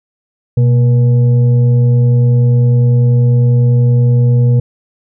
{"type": "tone with frequency modulation", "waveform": "sine", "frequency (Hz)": 123.4, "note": "B2", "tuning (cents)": -1, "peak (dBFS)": -6, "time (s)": [0.57, 4.6], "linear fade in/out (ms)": 5, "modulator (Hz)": 357, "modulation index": 0.33, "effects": []}